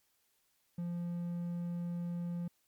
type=tone; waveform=triangle; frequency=173.2 Hz; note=F3; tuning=14 cents flat; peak=-33 dBFS; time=0.78-2.48 s; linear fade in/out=5 ms; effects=white hiss -75 dBFS RMS until 2.67 s + MP3 96 kbps

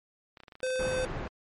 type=clicks; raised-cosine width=0.3 ms; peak=-32 dBFS; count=11; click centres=0.372 / 0.403 / 0.435 / 0.482 / 0.522 / 0.554 / 0.604 / 0.666 / 0.704 / 0.759 / 0.798 s
type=tone; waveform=square; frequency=514 Hz; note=C5; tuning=31 cents flat; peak=-29 dBFS; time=0.63-1.05 s; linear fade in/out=0 ms
type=low-pass noise; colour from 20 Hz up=pink; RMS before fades=-36 dBFS; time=0.79-1.28 s; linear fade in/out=5 ms; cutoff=1700 Hz; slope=12 dB/octave
effects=MP3 48 kbps

